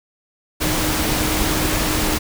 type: tone in noise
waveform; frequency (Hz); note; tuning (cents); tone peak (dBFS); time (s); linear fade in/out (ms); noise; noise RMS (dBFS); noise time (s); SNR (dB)
sine; 309.4; D#4; -10; -25; 0.6-2.19; 20; pink; -20; 0.6-2.19; -8
effects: none